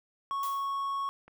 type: tone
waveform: triangle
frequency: 1105 Hz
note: C#6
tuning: 6 cents flat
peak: -28 dBFS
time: 0.31-1.09 s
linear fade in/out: 0 ms
type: noise with exponential decay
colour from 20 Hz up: blue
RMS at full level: -40 dBFS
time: 0.43-0.84 s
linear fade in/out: 2 ms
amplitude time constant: 87 ms
type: click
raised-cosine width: 0.5 ms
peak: -38 dBFS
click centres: 1.28 s
effects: none